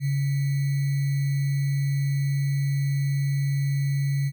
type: tone with sample-and-hold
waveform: sine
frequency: 139.4 Hz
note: C#3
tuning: 10 cents sharp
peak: -21 dBFS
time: 0-4.32 s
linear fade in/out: 50 ms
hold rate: 2100 Hz
effects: none